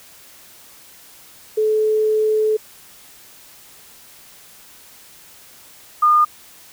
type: tone pair in turn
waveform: sine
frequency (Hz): 432 / 1215.9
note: A4 / D#6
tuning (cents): -32 / -40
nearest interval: octave + tritone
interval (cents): 1792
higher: second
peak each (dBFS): -14 / -10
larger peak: second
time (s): 1.57-2.57 / 6.02-6.25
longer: first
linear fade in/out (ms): 10
effects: white hiss -45 dBFS RMS until 6.72 s